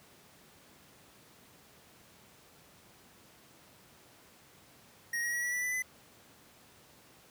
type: tone with pitch steps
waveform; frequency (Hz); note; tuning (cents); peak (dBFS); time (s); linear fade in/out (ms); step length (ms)
square; 1877 / 1898.8 / 1920.9 / 1943.2 / 1965.8 / 1988.6 / 2012; A#6 / A#6 / B6 / B6 / B6 / B6 / B6; +11 / +31 / -49 / -29 / -9 / +11 / +32; -32; 5.13-5.823; 5; 99
effects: pink hiss -59 dBFS RMS until 7.3 s + high-pass 100 Hz 12 dB/octave